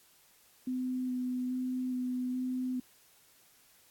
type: tone with vibrato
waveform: sine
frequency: 252.9 Hz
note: B3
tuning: 41 cents sharp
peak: -31 dBFS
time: 0.67-2.8 s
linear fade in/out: 5 ms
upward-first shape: square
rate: 1.2 Hz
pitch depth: 11 cents each way
effects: white hiss -63 dBFS RMS until 3.9 s + AAC 64 kbps